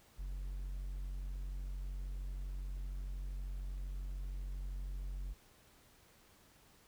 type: tone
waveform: triangle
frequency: 46.43 Hz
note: F#1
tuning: 7 cents sharp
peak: -37 dBFS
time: 0.18-5.34 s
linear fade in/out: 20 ms
effects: pink hiss -65 dBFS RMS until 6.87 s